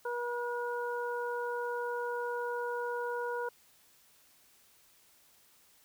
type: harmonic tone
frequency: 481.6 Hz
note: B4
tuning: 44 cents flat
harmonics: 1 / 2 / 3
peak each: -35 / -38 / -40 dBFS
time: 0.05-3.49 s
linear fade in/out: 5 ms
effects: white hiss -64 dBFS RMS until 5.84 s